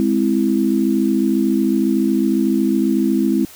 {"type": "chord", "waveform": "sine", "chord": "Ab augmented", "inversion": "none", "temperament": "equal", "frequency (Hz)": [207.7, 261.6, 329.6], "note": ["Ab3", "C4", "E4"], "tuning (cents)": [0, 0, 0], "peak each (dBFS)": -18, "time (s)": [0, 3.45], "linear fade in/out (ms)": 0, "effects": ["white hiss -41 dBFS RMS until 3.55 s"]}